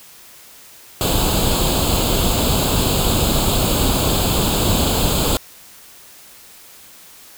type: noise with comb filter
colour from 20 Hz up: pink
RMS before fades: -17 dBFS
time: 1.01-5.37 s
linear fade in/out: 0 ms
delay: 0.26 ms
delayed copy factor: +0.8
effects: white hiss -43 dBFS RMS until 7.37 s